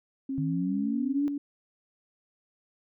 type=tone with pitch glide; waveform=sine; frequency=269.8 to 285.5 Hz; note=C#4 to D4; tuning=-47 to -49 cents; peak=-29 dBFS; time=0.29-1.38 s; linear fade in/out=5 ms; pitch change=+98 cents; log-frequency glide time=0.41-1.21 s
type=exponential sweep; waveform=sine; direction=up; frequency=148.3 to 299.7 Hz; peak=-28 dBFS; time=0.38-1.28 s; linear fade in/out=0 ms
effects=none